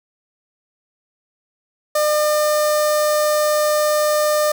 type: tone with notch filter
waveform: sawtooth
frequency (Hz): 603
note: D5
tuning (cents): +46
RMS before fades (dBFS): -17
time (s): 1.95-4.52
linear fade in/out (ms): 5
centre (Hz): 2700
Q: 0.96
effects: none